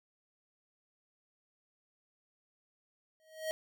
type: tone with exponential growth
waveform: square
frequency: 632 Hz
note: D#5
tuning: 27 cents sharp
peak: -31 dBFS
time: 3.2-3.51 s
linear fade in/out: 0 ms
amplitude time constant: 67 ms
effects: none